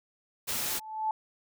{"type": "noise", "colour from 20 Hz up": "white", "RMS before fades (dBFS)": -32, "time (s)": [0.47, 0.8], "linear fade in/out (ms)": 20}
{"type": "tone with exponential growth", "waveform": "sine", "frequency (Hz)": 871, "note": "A5", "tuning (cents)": -18, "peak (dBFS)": -24, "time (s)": [0.51, 1.11], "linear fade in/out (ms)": 2, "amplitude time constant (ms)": 130}
{"effects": []}